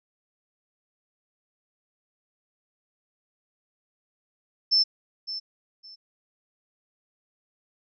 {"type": "tone with echo", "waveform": "sine", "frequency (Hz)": 5300, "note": "E8", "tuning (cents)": 9, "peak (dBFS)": -17, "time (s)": [4.71, 4.84], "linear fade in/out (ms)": 20, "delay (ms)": 560, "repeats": 2, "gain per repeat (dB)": -13, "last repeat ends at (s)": 5.96, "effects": []}